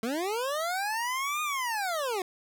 25% pulse linear two-way sweep, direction up then down, 215 to 1237 to 352.4 Hz, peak -25 dBFS, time 0.03-2.22 s, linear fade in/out 2 ms, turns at 1.42 s, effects none

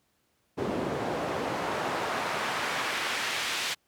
pink noise with band-pass filter sweep, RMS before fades -31 dBFS, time 0.57-3.75 s, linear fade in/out 20 ms, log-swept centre 340 to 3200 Hz, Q 0.8, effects pink hiss -72 dBFS RMS until 3.87 s + high-pass 80 Hz 12 dB/octave

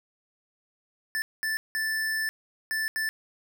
square tone bursts at uneven times, 1760 Hz, A6, in tune, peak -27 dBFS, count 5, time 1.15-1.22 / 1.43-1.57 / 1.75-2.29 / 2.71-2.88 / 2.96-3.09 s, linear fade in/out 0 ms, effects none

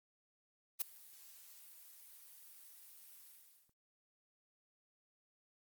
blue noise with ADSR envelope, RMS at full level -34 dBFS, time 0.79-3.74 s, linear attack 25 ms, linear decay 6 ms, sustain -24 dB, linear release 510 ms, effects noise-tail reverb RT60 0.1 s tail -22 dB re dry + Opus 32 kbps

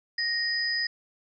sine tone pair together, 1864.7 / 4982 Hz, A#6 / D#8, 0 / +1 cents, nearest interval octave + perfect fourth, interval 1701 cents, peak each -28 dBFS, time 0.18-0.87 s, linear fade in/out 5 ms, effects none

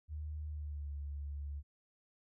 sine tone with pitch glide, 76 to 71.73 Hz, D#2 to D2, -40 to -40 cents, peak -39 dBFS, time 0.08-1.63 s, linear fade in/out 50 ms, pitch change -100 cents, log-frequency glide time 0.48-0.91 s, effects none

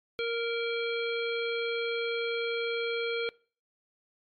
harmonic tone, 465.2 Hz, A#4, 4 cents flat, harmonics 1 / 3 / 5 / 7 / 9, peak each -30 / -38 / -36 / -39 / -43 dBFS, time 0.19-3.29 s, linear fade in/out 0 ms, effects noise-tail reverb RT60 0.4 s tail -23 dB re dry + MP3 64 kbps

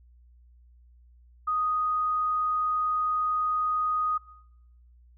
sine tone, 1244.5 Hz, D#6, in tune, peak -24 dBFS, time 1.47-4.18 s, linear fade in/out 10 ms, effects noise-tail reverb RT60 0.8 s tail -19 dB re dry + added 60 Hz sine -53 dBFS peak until 5.17 s

